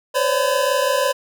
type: tone cluster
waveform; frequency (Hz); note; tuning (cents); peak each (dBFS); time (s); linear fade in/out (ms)
square; 513 / 551 / 577 / 1010; C5 / C#5 / D5 / B5; -34 / -11 / -31 / +39; -23; 0.14-1.13; 20
effects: none